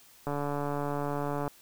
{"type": "click train", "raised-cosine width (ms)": 1, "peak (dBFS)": -19, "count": 175, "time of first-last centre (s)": [0.27, 1.478], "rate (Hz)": 144, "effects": ["white hiss -57 dBFS RMS until 1.61 s"]}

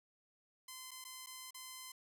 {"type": "tone with dropouts", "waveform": "5% pulse", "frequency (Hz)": 1031, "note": "C6", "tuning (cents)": -26, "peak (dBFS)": -36, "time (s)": [0.68, 1.92], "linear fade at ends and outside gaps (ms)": 5, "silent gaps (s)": [[0.909, 0.914], [1.042, 1.049], [1.262, 1.269], [1.508, 1.544]], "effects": []}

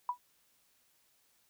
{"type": "tone with exponential decay", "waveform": "sine", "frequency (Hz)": 981, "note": "B5", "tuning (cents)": -12, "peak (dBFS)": -26, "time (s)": [0.09, 0.18], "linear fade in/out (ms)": 2, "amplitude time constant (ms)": 19, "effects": ["white hiss -71 dBFS RMS until 1.49 s"]}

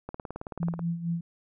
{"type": "click train", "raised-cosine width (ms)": 1, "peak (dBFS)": -22, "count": 14, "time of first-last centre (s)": [0.09, 0.793], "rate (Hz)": 18.5}
{"type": "tone with tremolo", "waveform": "sine", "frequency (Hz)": 169.3, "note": "E3", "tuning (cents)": 46, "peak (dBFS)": -25, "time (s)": [0.6, 1.21], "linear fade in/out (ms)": 5, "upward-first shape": "sine", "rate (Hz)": 4.4, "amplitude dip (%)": 70}
{"effects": []}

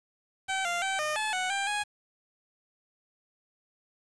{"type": "tone with pitch steps", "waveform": "15% pulse", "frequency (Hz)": [768, 695, 772, 609, 862, 741, 792, 830], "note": ["G5", "F5", "G5", "D#5", "A5", "F#5", "G5", "G#5"], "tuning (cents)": [-36, -9, -27, -37, -36, 2, 18, -1], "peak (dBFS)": -22, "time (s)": [0.48, 1.84], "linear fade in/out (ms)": 20, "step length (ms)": 170, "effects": ["resampled to 22050 Hz", "8-bit"]}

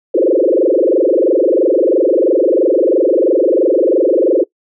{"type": "tone with frequency modulation", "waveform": "sine", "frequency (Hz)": 440, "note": "A4", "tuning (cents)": 0, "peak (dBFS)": -8, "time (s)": [0.14, 4.44], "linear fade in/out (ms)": 10, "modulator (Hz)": 23, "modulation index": 5, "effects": ["noise-tail reverb RT60 0.1 s tail -23 dB re dry"]}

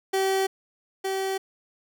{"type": "tone pair in turn", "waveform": "30% pulse", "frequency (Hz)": [384.7, 384.7], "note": ["G4", "G4"], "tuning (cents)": [-33, -33], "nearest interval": "unison", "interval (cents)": 0, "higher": "neither", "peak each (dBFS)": [-19, -23], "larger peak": "first", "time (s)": [[0.13, 0.47], [1.04, 1.38]], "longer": "neither", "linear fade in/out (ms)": 10, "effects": []}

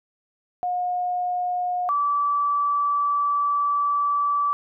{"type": "tone pair in turn", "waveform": "sine", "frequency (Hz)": [719, 1155.9], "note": ["F#5", "D6"], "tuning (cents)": [-50, -28], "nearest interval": "minor sixth", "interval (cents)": 822, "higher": "second", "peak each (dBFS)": [-22, -19], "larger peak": "second", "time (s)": [[0.63, 1.89], [1.89, 4.53]], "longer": "second", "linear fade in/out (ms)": 0, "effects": []}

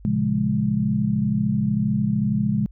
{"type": "chord", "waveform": "sine", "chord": "Bb minor seventh", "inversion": "none", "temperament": "equal", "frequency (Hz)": [116.54, 138.59, 174.61, 207.7], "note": ["Bb2", "Db3", "F3", "Ab3"], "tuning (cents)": [0, 0, 0, 0], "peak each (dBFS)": [-27, -25, -27, -21], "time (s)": [0.05, 2.66], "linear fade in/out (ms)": 0, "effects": ["added 50 Hz sine -42 dBFS peak until 2.71 s"]}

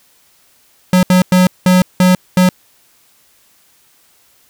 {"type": "tone bursts at uneven times", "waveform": "square", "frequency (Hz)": 182.9, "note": "F#3", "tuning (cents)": -20, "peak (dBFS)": -7, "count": 6, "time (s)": [[0.93, 1.03], [1.1, 1.22], [1.32, 1.47], [1.66, 1.82], [2, 2.15], [2.37, 2.49]], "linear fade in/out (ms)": 2, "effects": ["white hiss -52 dBFS RMS until 4.49 s"]}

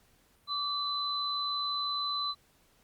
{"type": "tone pair together", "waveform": "sine", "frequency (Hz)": [1163, 4017], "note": ["D6", "B7"], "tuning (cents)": [-17, 29], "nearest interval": "octave + major sixth", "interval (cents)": 2146, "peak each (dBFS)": [-34, -32], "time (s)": [0.47, 2.35], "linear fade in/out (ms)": 50, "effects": ["pink hiss -66 dBFS RMS until 2.83 s", "Opus 48 kbps"]}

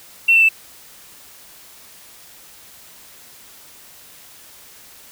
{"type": "tone with pitch steps", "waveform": "triangle", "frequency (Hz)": [2708, 2677, 2646], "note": ["E7", "E7", "E7"], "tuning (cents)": [46, 26, 6], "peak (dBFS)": -6, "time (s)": [0.28, 0.49], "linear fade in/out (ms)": 10, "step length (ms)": 70, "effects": ["tanh soft clip ceiling -7 dBFS", "white hiss -44 dBFS RMS until 5.11 s"]}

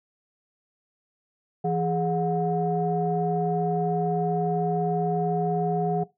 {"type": "tone cluster", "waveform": "sine", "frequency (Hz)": [166.9, 415.1, 726], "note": ["E3", "G#4", "F#5"], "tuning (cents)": [22, -1, -33], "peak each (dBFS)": [-26, -27, -26], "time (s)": [1.64, 6.04], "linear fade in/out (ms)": 10, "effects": ["noise-tail reverb RT60 0.2 s tail -19 dB re dry", "tanh soft clip ceiling -13 dBFS"]}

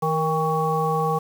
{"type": "harmonic tone with a mistuned harmonic", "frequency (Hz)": 159.8, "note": "D#3", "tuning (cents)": 47, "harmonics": [1, 3, 5, 7], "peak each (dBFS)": [-25, -25, -25, -25], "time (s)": [0.02, 1.19], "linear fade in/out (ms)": 10, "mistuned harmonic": 3, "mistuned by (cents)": -40, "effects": ["7-bit"]}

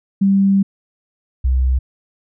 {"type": "tone pair in turn", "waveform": "sine", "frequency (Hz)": [196, 64.36], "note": ["G3", "C2"], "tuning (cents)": [0, -28], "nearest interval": "octave + perfect fifth", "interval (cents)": 1928, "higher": "first", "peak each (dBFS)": [-10, -12], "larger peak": "first", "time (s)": [[0.21, 0.63], [1.44, 1.79]], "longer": "first", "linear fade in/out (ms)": 10, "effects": []}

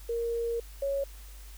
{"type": "tone pair in turn", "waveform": "sine", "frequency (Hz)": [466.2, 554.4], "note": ["A#4", "C#5"], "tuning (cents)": [0, 0], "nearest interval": "minor third", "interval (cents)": 300, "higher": "second", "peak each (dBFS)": [-28, -27], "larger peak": "second", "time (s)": [[0.09, 0.6], [0.82, 1.04]], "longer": "first", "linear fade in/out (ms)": 5, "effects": ["added 50 Hz sine -44 dBFS peak until 1.57 s", "white hiss -54 dBFS RMS until 1.57 s"]}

